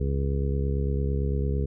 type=harmonic tone; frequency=68.9 Hz; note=C#2; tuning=10 cents flat; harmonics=1 / 2 / 3 / 4 / 5 / 6 / 7; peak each=-25 / -29 / -35 / -40 / -42 / -34 / -39 dBFS; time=0-1.66 s; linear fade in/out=10 ms; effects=none